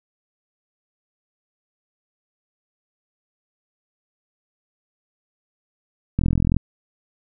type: click train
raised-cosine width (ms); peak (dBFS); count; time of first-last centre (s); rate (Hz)
5; -7; 17; 6.19-6.566; 42.5
effects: none